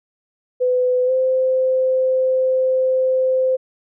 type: tone with pitch glide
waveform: sine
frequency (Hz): 502 to 518.2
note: B4 to C5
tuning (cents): +28 to -17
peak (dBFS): -14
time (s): 0.6-3.57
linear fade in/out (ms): 20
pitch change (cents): +55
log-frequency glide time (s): 1.06-1.11
effects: none